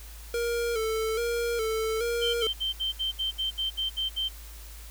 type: tone with vibrato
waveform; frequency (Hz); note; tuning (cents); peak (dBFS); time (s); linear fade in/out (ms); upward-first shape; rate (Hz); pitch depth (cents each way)
square; 456.2; A#4; -37; -27; 0.34-2.47; 2; square; 1.2; 54
type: tone bursts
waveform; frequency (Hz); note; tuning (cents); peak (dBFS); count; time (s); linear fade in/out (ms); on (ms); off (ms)
sine; 3121; G7; -8; -26; 11; 2.21-4.29; 20; 130; 65
effects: added 54 Hz sine -42 dBFS peak until 4.9 s + white hiss -49 dBFS RMS until 4.9 s